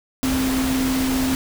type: tone in noise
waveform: sine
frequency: 261.6 Hz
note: C4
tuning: in tune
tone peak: -19 dBFS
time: 0.23-1.35 s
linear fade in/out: 0 ms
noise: pink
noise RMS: -26 dBFS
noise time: 0.23-1.35 s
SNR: +4 dB
effects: none